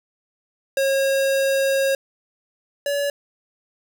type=tone pair in turn; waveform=square; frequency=543 / 569.3 Hz; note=C#5 / C#5; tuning=-36 / +46 cents; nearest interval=minor second; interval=82 cents; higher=second; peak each=-18 / -21 dBFS; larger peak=first; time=0.77-1.95 / 2.86-3.1 s; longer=first; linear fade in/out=2 ms; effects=none